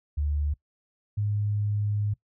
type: tone pair in turn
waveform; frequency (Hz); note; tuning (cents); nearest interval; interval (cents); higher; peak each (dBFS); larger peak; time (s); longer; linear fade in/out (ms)
sine; 73.42 / 103.83; D2 / G#2; 0 / 0; tritone; 600; second; -24; neither; 0.17-0.54 / 1.17-2.14; second; 10
effects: noise-tail reverb RT60 0.1 s tail -20 dB re dry